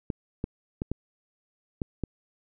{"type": "clicks", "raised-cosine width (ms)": 3, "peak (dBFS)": -16, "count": 6, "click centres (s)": [0.102, 0.441, 0.819, 0.916, 1.818, 2.037], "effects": []}